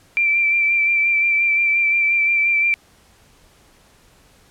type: tone with vibrato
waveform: sine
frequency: 2349 Hz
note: D7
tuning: in tune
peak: -14 dBFS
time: 0.17-2.74 s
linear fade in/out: 0 ms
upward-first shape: sine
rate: 5.7 Hz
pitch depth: 25 cents each way
effects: pink hiss -53 dBFS RMS until 4.5 s + low-pass 12000 Hz 12 dB/octave